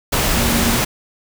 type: tone in noise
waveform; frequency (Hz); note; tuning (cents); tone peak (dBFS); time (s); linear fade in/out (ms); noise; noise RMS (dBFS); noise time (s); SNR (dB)
sine; 233.1; A#3; 0; -19; 0.35-0.77; 10; pink; -17; 0.12-0.85; -5
effects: none